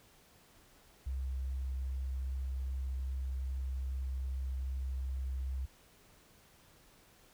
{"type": "tone with vibrato", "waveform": "sine", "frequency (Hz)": 65.6, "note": "C2", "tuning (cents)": 5, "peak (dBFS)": -34, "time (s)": [1.06, 5.66], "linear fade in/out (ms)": 10, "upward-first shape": "triangle", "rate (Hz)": 2.5, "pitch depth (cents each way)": 8, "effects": ["pink hiss -63 dBFS RMS until 7.33 s"]}